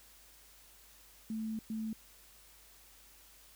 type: tone bursts at uneven times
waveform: sine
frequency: 220 Hz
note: A3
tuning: in tune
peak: -35 dBFS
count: 2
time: 1.3-1.59 / 1.7-1.93 s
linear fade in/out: 2 ms
effects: added 50 Hz sine -66 dBFS peak until 3.55 s + white hiss -60 dBFS RMS until 3.55 s